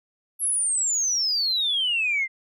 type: exponential sweep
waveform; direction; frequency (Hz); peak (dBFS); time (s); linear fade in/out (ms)
sine; down; 11410 to 2049; -20; 0.39-2.28; 50
effects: tanh soft clip ceiling -16 dBFS